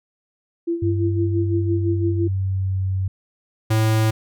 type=tone with tremolo; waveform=sine; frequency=338.3 Hz; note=E4; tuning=45 cents sharp; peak=-18 dBFS; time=0.67-2.28 s; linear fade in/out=10 ms; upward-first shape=sine; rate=5.9 Hz; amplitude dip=70%
type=tone with pitch glide; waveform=sine; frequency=98 to 94.83 Hz; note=G2 to F#2; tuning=0 to +43 cents; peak=-19 dBFS; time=0.82-3.08 s; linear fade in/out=5 ms; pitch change=-57 cents; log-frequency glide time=1.38-2.79 s
type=tone; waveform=square; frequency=110 Hz; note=A2; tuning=in tune; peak=-16 dBFS; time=3.7-4.11 s; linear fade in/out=10 ms
effects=none